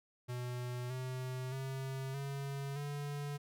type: tone with pitch steps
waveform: square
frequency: 123.47 / 128.42 / 133.56 / 138.91 / 144.48 Hz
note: B2 / C3 / C3 / C#3 / D3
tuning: 0 / -32 / +36 / +4 / -28 cents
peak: -39 dBFS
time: 0.28-3.38 s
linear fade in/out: 20 ms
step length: 620 ms
effects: none